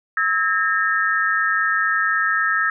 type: tone cluster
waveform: sine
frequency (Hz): 1298 / 1627 / 1823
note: E6 / G#6 / A#6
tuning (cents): -27 / -36 / -39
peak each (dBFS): -21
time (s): 0.17-2.7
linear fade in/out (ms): 2
effects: none